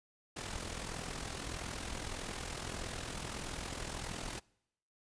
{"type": "noise with amplitude modulation", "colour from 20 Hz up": "pink", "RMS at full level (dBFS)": -39, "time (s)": [0.36, 4.4], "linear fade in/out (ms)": 10, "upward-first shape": "sine", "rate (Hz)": 41.6, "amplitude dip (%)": 60, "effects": ["noise-tail reverb RT60 0.8 s tail -25 dB re dry", "resampled to 22050 Hz"]}